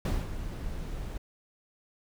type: noise with ADSR envelope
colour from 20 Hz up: brown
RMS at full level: -25 dBFS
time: 0.05-1.18 s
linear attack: 3 ms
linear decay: 210 ms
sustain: -11 dB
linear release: 8 ms
effects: none